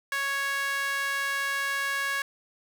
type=tone with high-pass filter; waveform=sawtooth; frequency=554.4 Hz; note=C#5; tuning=in tune; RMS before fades=-29 dBFS; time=0.12-2.22 s; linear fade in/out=2 ms; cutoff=1500 Hz; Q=3.4; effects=none